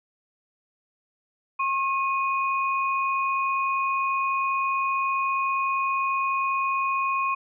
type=tone pair together; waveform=sine; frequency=1081.5 / 2489 Hz; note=C#6 / D#7; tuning=-43 / 0 cents; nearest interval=octave + major second; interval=1443 cents; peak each=-23 / -29 dBFS; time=1.59-7.35 s; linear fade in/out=10 ms; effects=none